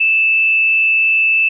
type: tone with frequency modulation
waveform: sine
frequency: 2637 Hz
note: E7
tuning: in tune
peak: -10 dBFS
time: 0-1.49 s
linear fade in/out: 10 ms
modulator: 129 Hz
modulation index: 0.29
effects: none